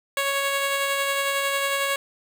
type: tone with tremolo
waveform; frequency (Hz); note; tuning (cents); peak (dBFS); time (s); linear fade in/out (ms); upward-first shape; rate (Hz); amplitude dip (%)
10% pulse; 554.4; C#5; 0; -13; 0.17-1.96; 2; sine; 11; 25
effects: none